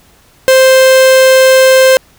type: tone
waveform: 45% pulse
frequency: 523.3 Hz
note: C5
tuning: in tune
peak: -3 dBFS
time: 0.48-1.97 s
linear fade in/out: 0 ms
effects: pink hiss -46 dBFS RMS until 2.18 s